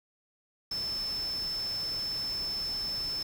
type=tone in noise; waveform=sine; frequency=5274 Hz; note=E8; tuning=in tune; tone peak=-31 dBFS; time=0.71-3.23 s; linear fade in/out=5 ms; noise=pink; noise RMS=-45 dBFS; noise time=0.71-3.23 s; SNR=+11 dB; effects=none